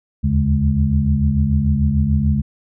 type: tone cluster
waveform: sine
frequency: 74.9 / 81.7 / 141.7 / 210.1 Hz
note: D2 / E2 / C#3 / G#3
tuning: +35 / -15 / +38 / +20 cents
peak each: -19 dBFS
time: 0.23-2.42 s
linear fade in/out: 20 ms
effects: none